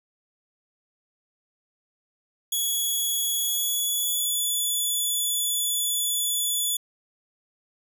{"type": "tone with pitch glide", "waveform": "5% pulse", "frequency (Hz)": [3364, 3445], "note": ["G#7", "A7"], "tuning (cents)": [22, -37], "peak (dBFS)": -16, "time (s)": [2.52, 6.77], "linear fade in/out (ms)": 5, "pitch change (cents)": 41, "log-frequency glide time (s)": [3.38, 4.42], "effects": []}